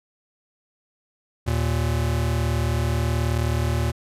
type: tone pair together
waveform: square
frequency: 77.78 / 116.54 Hz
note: D#2 / A#2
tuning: 0 / 0 cents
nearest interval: perfect fifth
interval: 700 cents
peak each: -24 dBFS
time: 1.46-3.92 s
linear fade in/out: 20 ms
effects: resampled to 32000 Hz